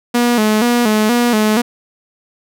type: tone with vibrato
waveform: sawtooth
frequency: 227.1 Hz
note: A#3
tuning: 45 cents flat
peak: -7 dBFS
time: 0.14-1.62 s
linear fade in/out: 10 ms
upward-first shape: square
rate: 2.1 Hz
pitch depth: 100 cents each way
effects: none